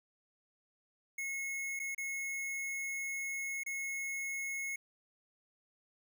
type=tone with dropouts; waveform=square; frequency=2177 Hz; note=C#7; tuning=32 cents flat; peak=-37 dBFS; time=1.18-4.76 s; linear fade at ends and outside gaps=5 ms; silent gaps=1.793-1.798 / 1.948-1.979 / 3.635-3.662 s; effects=none